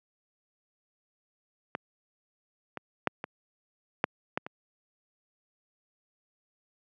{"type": "clicks", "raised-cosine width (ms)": 0.5, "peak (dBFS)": [-16, -21, -8, -19, -7, -12, -22], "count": 7, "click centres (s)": [1.751, 2.773, 3.073, 3.241, 4.041, 4.375, 4.465], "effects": ["high-pass 150 Hz 12 dB/octave"]}